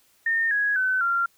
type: tone with pitch steps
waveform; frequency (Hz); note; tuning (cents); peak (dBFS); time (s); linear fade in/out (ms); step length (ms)
sine; 1824 / 1663 / 1516.2 / 1382.3; A#6 / G#6 / F#6 / F6; -38 / +2 / +42 / -18; -20; 0.26-1.26; 5; 250
effects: white hiss -62 dBFS RMS until 1.37 s